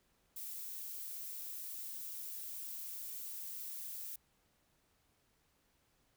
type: noise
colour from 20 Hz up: violet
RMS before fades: -45 dBFS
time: 0.36-4.16 s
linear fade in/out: 5 ms
effects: pink hiss -75 dBFS RMS until 6.16 s